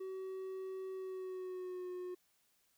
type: tone with pitch glide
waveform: triangle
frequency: 378.8 to 361.9 Hz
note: F#4 to F#4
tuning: +41 to -38 cents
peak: -39 dBFS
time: 0-2.15 s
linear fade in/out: 10 ms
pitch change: -79 cents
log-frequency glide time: 0.93-1.9 s
effects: white hiss -75 dBFS RMS until 2.77 s